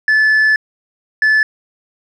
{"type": "tone pair in turn", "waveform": "sine", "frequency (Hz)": [1736, 1736], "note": ["A6", "A6"], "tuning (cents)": [-24, -24], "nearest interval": "unison", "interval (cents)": 0, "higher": "neither", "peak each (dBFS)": -6, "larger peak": "neither", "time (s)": [[0.08, 0.56], [1.22, 1.43]], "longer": "first", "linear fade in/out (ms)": 2, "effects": ["tanh soft clip ceiling -8 dBFS"]}